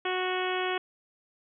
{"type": "harmonic tone", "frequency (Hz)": 368.4, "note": "F#4", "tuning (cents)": -7, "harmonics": [1, 2, 3, 4, 5, 6, 7, 8, 9], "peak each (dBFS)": [-31, -34, -36, -37, -38, -39, -39, -40, -41], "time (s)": [0.05, 0.78], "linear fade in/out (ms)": 5, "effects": []}